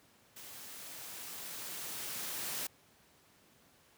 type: noise with level ramp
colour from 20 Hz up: white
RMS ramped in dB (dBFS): -50 to -38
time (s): 0.36-2.67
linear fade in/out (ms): 5
effects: pink hiss -65 dBFS RMS until 3.97 s + high-pass 100 Hz 12 dB/octave